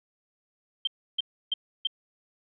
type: tone bursts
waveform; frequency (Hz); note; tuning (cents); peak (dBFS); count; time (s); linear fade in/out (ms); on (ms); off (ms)
sine; 3153; G7; +9; -23; 4; 0.85-1.872; 5; 23; 310
effects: none